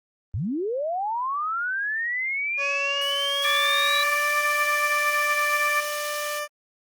sine linear sweep, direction up, 77.78 to 3951 Hz, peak -24 dBFS, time 0.34-4.03 s, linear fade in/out 0 ms
15% pulse tone with pitch glide, 562 to 592.3 Hz, C#5 to D5, +24 to +15 cents, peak -21 dBFS, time 2.57-6.48 s, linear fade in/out 50 ms, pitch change +91 cents, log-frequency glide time 3.81-4.32 s
pink high-pass noise, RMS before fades -37 dBFS, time 3.42-6.39 s, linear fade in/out 10 ms, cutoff 2800 Hz, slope 12 dB/octave
harmonic tone, 588 Hz, D5, 2 cents sharp, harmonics 2 / 3 / 4, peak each -26 / -26 / -26 dBFS, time 3.44-5.81 s, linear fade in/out 10 ms
effects Opus 24 kbps

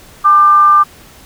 sine tone with frequency modulation, 1192 Hz, D6, 25 cents sharp, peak -4 dBFS, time 0.24-0.84 s, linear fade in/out 20 ms, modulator 356 Hz, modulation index 0.2, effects pink hiss -40 dBFS RMS until 1.25 s

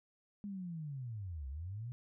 sine linear two-way sweep, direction down then up, 207.7 to 64 to 126.2 Hz, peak -40 dBFS, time 0.44-1.92 s, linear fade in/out 0 ms, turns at 1.48 s, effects none

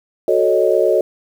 sine chord, D# half-diminished seventh, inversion first, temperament equal, 370 / 440 / 554.4 / 622.3 Hz, F#4 / A4 / C#5 / D#5, 0 / 0 / 0 / 0 cents, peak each -17 dBFS, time 0.28-1.01 s, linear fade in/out 2 ms, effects 7-bit

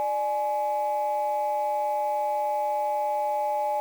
sine tone pair together, 595 / 841.5 Hz, D5 / G#5, +22 / +23 cents, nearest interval tritone, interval 601 cents, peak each -27 / -24 dBFS, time 0-3.8 s, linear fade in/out 0 ms, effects tanh soft clip ceiling -19 dBFS + 8-bit

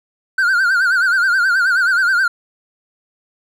triangle tone with vibrato, 1480 Hz, F#6, in tune, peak -10 dBFS, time 0.38-2.28 s, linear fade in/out 5 ms, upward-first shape sine, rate 9.4 Hz, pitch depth 110 cents each way, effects none

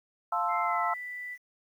sine chord, F major seventh, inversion none, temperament equal, 698.5 / 880 / 1046.5 / 1318.5 Hz, F5 / A5 / C6 / E6, 0 / 0 / 0 / 0 cents, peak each -32 / -32 / -33 / -30 dBFS, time 0.32-0.94 s, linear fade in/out 5 ms
sine tone with pitch glide, 2093 to 1979 Hz, C7 to B6, 0 to +3 cents, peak -36 dBFS, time 0.48-1.38 s, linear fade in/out 50 ms, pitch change -97 cents, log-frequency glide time 0.62-0.84 s
effects 10-bit

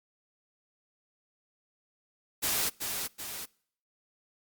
white noise with echo, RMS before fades -29 dBFS, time 2.42-2.7 s, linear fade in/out 20 ms, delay 380 ms, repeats 2, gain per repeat -5 dB, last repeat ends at 3.46 s, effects noise-tail reverb RT60 0.6 s tail -25 dB re dry + Opus 48 kbps

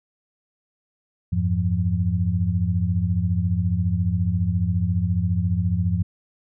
sine tone cluster, 87.1 / 101.6 / 174.6 Hz, F2 / G#2 / F3, -4 / -38 / 0 cents, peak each -23 / -23 / -24 dBFS, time 1.32-6.03 s, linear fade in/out 10 ms, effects none

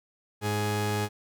sawtooth tone pair together, 104.38 / 417.5 Hz, G#2 / G#4, +9 / +9 cents, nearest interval 2 octaves, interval 2400 cents, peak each -24 / -25 dBFS, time 0.41-1.09 s, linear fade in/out 50 ms, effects none

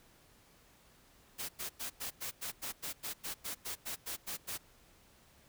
white noise bursts, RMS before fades -40 dBFS, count 16, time 1.38-4.58 s, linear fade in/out 20 ms, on 110 ms, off 96 ms, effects pink hiss -64 dBFS RMS until 5.48 s

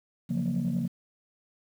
sine chord, Gb major seventh, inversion second, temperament equal, 138.59 / 174.61 / 185 / 233.1 Hz, Db3 / F3 / Gb3 / Bb3, 0 / 0 / 0 / 0 cents, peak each -32 / -29 / -32 / -29 dBFS, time 0.29-0.88 s, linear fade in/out 20 ms, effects tanh soft clip ceiling -21 dBFS + 9-bit

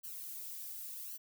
violet noise with flanger, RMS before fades -45 dBFS, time 0.03-1.18 s, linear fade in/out 20 ms, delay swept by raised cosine 0.67 to 2.97 ms, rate 0.89 Hz, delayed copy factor +1, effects none

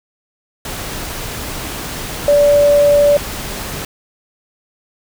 sine tone in noise, 579 Hz, D5, 25 cents flat, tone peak -7 dBFS, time 2.28-3.17 s, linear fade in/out 2 ms, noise pink, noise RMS -25 dBFS, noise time 0.65-3.85 s, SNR +15 dB, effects none

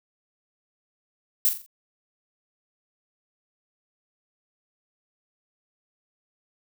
violet noise with echo, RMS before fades -20 dBFS, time 1.45-1.49 s, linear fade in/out 0 ms, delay 43 ms, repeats 4, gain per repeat -8 dB, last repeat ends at 1.662 s, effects none

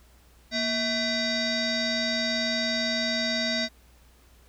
sine tone with frequency modulation, 1999 Hz, B6, 20 cents sharp, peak -24 dBFS, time 0.51-3.69 s, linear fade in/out 50 ms, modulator 882 Hz, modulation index 3.7, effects added 60 Hz sine -55 dBFS peak until 4.48 s + pink hiss -60 dBFS RMS until 4.48 s

